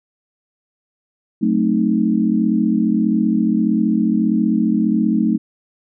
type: chord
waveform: sine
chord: F# diminished seventh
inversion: none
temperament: equal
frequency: 185 / 220 / 261.6 / 311.1 Hz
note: F#3 / A3 / C4 / Eb4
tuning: 0 / 0 / 0 / 0 cents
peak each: -21 / -16 / -22 / -20 dBFS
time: 1.41-5.38 s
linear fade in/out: 20 ms
effects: none